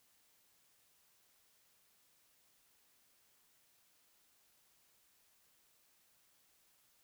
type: silence
effects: white hiss -72 dBFS RMS until 7.03 s